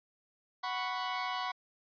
sawtooth chord, F# suspended fourth, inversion none, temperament equal, 740 / 987.8 / 1108.7 Hz, F#5 / B5 / C#6, 0 / 0 / 0 cents, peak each -34 dBFS, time 0.63-1.52 s, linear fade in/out 10 ms, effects resampled to 11025 Hz

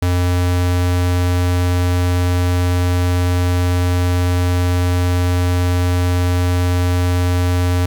square tone, 89.1 Hz, F2, 35 cents sharp, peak -14 dBFS, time 0.02-7.86 s, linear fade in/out 5 ms, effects 8-bit

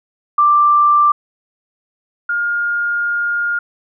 sine tone pair in turn, 1179 / 1416.7 Hz, D6 / F6, +6 / +24 cents, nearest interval minor third, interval 318 cents, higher second, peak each -8 / -15 dBFS, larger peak first, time 0.38-1.12 / 2.29-3.59 s, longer second, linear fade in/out 5 ms, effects none

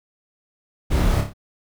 brown noise with echo, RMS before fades -19 dBFS, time 0.9-1.22 s, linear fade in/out 20 ms, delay 29 ms, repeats 4, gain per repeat -5 dB, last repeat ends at 1.336 s, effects none

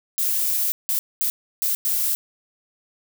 violet noise bursts at uneven times, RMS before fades -22 dBFS, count 5, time 0.18-0.72 / 0.89-0.99 / 1.21-1.3 / 1.62-1.75 / 1.85-2.15 s, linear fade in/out 0 ms, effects none

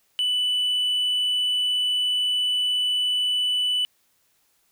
sine tone with hard clipping, 2981 Hz, F#7, 12 cents sharp, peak -21 dBFS, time 0.19-3.85 s, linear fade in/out 0 ms, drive 2 dB, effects white hiss -66 dBFS RMS until 4.71 s

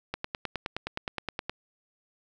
click train, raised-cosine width 0.3 ms, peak -15 dBFS, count 14, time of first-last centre 0.14-1.496 s, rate 9.59 Hz, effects none

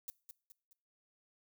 violet noise with echo, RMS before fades -43 dBFS, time 0.08-0.1 s, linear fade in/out 0 ms, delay 210 ms, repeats 3, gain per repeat -7 dB, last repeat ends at 0.73 s, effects noise-tail reverb RT60 0.4 s tail -22 dB re dry

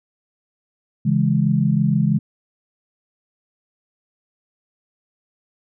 sine chord, C# minor, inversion none, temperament equal, 138.59 / 164.81 / 207.7 Hz, C#3 / E3 / G#3, 0 / 0 / 0 cents, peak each -19 dBFS, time 1.05-2.19 s, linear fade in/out 10 ms, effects none

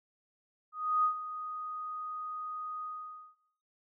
sine tone with ADSR envelope, 1244.5 Hz, D#6, in tune, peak -24 dBFS, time 0.72-3.36 s, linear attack 320 ms, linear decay 93 ms, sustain -13 dB, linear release 530 ms, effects noise-tail reverb RT60 0.7 s tail -17 dB re dry

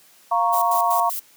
sine chord, Bb minor, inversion second, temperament equal, 698.5 / 932.3 / 1108.7 Hz, F5 / Bb5 / Db6, 0 / 0 / 0 cents, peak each -21 dBFS, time 0.31-1.1 s, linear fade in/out 10 ms
violet noise with tremolo, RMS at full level -28 dBFS, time 0.52-1.21 s, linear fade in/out 20 ms, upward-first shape square, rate 5.2 Hz, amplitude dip 80%
effects white hiss -53 dBFS RMS until 1.36 s + high-pass 150 Hz 12 dB/octave

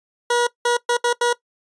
20% pulse tone bursts at uneven times, 480.9 Hz, B4, 46 cents flat, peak -11 dBFS, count 5, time 0.3-0.47 / 0.65-0.77 / 0.89-0.97 / 1.04-1.13 / 1.21-1.33 s, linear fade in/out 5 ms, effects noise-tail reverb RT60 0.1 s tail -19 dB re dry + resampled to 22050 Hz

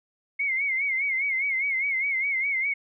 sine tone with vibrato, 2165 Hz, C#7, 41 cents flat, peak -23 dBFS, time 0.39-2.74 s, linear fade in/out 10 ms, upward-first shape sine, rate 4.9 Hz, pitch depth 89 cents each way, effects none

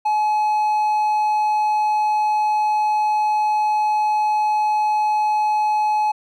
triangle tone, 850 Hz, G#5, 40 cents sharp, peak -14 dBFS, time 0.05-6.12 s, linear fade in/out 10 ms, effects none

